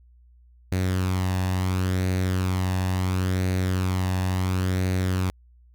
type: tone with flanger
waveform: sawtooth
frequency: 92.7 Hz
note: F#2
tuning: 4 cents sharp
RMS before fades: -24 dBFS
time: 0.72-5.3 s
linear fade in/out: 0 ms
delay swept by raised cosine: 0.47 to 1.13 ms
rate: 0.72 Hz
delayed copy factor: +0.5
effects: added 60 Hz sine -51 dBFS peak until 5.74 s